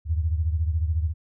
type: beating tone pair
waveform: sine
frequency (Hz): 78 / 92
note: D#2 / F#2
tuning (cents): +5 / -9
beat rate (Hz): 14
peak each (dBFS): -22 / -28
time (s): 0.05-1.14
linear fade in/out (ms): 50
effects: none